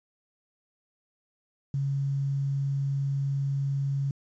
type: tone with quantisation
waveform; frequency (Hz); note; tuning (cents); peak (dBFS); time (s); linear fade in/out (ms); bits
sine; 138.59; C#3; 0; -25; 1.74-4.11; 2; 9
effects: resampled to 16000 Hz